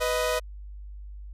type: tone pair together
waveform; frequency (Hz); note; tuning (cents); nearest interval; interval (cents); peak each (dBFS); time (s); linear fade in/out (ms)
sawtooth; 496 / 625.5; B4 / D#5; +7 / +9; major third; 402; -23; 0-0.4; 20
effects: added 50 Hz sine -38 dBFS peak until 1.33 s + resampled to 32000 Hz